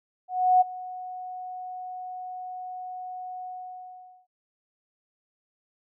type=tone with ADSR envelope; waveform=sine; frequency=735 Hz; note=F#5; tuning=12 cents flat; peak=-14 dBFS; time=0.28-4.27 s; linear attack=330 ms; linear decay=18 ms; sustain=-20 dB; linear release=820 ms; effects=none